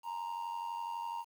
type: tone with amplitude modulation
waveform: triangle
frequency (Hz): 932.3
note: A#5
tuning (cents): 0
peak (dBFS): -32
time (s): 0.03-1.25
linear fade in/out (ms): 50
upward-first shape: sine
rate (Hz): 92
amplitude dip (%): 65
effects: 10-bit